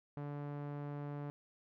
sawtooth tone with low-pass filter, 144.9 Hz, D3, 23 cents flat, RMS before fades -43 dBFS, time 0.17-1.3 s, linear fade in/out 0 ms, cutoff 1200 Hz, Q 0.74, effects none

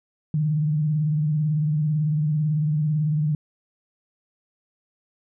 sine tone with vibrato, 152.1 Hz, D#3, 39 cents flat, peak -19 dBFS, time 0.34-3.35 s, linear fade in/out 2 ms, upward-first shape sine, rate 18 Hz, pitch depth 69 cents each way, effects none

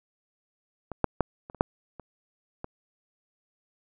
clicks, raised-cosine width 1 ms, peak -21 / -7 / -8 / -27 / -30 / -6 / -27 / -21 dBFS, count 8, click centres 0.917 / 1.043 / 1.207 / 1.499 / 1.547 / 1.609 / 1.997 / 2.644 s, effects none

